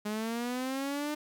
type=linear sweep; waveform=sawtooth; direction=up; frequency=207.3 to 302.1 Hz; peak=-28 dBFS; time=0.05-1.15 s; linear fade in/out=10 ms; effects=11-bit